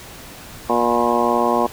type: harmonic tone with a mistuned harmonic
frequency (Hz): 119.2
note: A#2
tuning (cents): +39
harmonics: 2 / 3 / 4 / 5 / 6 / 7 / 8 / 9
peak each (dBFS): -23 / -23 / -23 / -23 / -23 / -23 / -23 / -23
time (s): 0.69-1.67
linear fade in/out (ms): 10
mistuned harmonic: 8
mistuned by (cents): +43
effects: pink hiss -38 dBFS RMS until 1.72 s